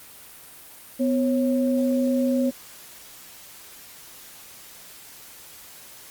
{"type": "tone pair together", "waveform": "sine", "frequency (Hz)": [250.6, 545], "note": ["B3", "C#5"], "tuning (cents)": [25, -29], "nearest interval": "octave + minor second", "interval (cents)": 1346, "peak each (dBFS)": [-20, -25], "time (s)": [0.99, 2.51], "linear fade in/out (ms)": 20, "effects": ["white hiss -45 dBFS RMS until 6.1 s", "Opus 32 kbps"]}